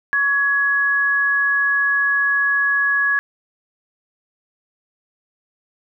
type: tone pair together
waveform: sine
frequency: 1121.3 / 1680 Hz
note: C#6 / G#6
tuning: +20 / +19 cents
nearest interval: perfect fifth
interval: 699 cents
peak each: -25 / -15 dBFS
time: 0.13-3.19 s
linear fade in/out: 0 ms
effects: none